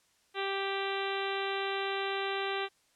harmonic tone, 392 Hz, G4, in tune, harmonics 1 / 2 / 3 / 4 / 5 / 6 / 7 / 8 / 9 / 10, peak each -35 / -38 / -40 / -41 / -42 / -43 / -43 / -44 / -45 / -45 dBFS, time 0.34-2.69 s, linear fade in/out 50 ms, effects white hiss -69 dBFS RMS until 2.95 s + low-pass 9000 Hz 12 dB/octave

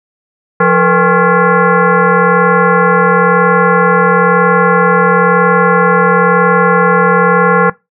sine tone with frequency modulation, 449 Hz, A4, 35 cents sharp, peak -5 dBFS, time 0.6-7.7 s, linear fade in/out 5 ms, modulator 313 Hz, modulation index 3.8, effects noise-tail reverb RT60 0.2 s tail -20 dB re dry

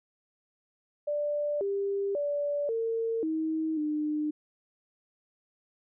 sine tone with pitch steps, 588 / 397.8 / 579 / 454.5 / 317.4 / 302.1 Hz, D5 / G4 / D5 / A#4 / D#4 / D4, +2 / +25 / -25 / -44 / +35 / +49 cents, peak -27 dBFS, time 1.07-4.31 s, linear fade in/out 10 ms, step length 540 ms, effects none

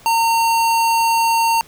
square tone, 915 Hz, A#5, 32 cents flat, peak -14 dBFS, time 0.06-1.61 s, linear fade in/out 0 ms, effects pink hiss -46 dBFS RMS until 1.67 s

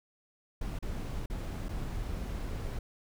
brown noise with dropouts, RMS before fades -36 dBFS, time 0.61-2.79 s, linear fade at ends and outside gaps 5 ms, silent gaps 0.789-0.825 / 1.26-1.299 / 1.686-1.69 s, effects none

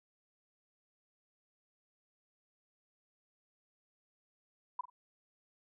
sine tone with echo, 987.8 Hz, B5, in tune, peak -32 dBFS, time 4.79-4.81 s, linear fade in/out 5 ms, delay 45 ms, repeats 2, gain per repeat -13 dB, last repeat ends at 4.9 s, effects none

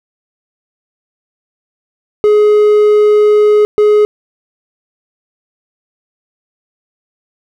triangle tone bursts at uneven times, 420.3 Hz, G#4, 21 cents sharp, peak -3 dBFS, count 2, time 2.24-3.65 / 3.78-4.05 s, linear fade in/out 0 ms, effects none

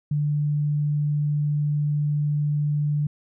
sine tone, 147.7 Hz, D3, 10 cents sharp, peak -20 dBFS, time 0.11-3.07 s, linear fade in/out 5 ms, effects none

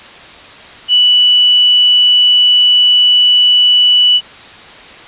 sine tone, 2960 Hz, F#7, in tune, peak -5 dBFS, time 0.88-4.21 s, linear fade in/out 50 ms, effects white hiss -34 dBFS RMS until 5.07 s + resampled to 8000 Hz

